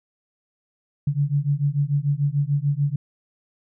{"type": "beating tone pair", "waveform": "sine", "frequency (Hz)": [140, 146.8], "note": ["C#3", "D3"], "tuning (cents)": [18, 0], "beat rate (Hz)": 6.8, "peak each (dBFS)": -22, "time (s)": [1.07, 2.96], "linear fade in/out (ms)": 5, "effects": []}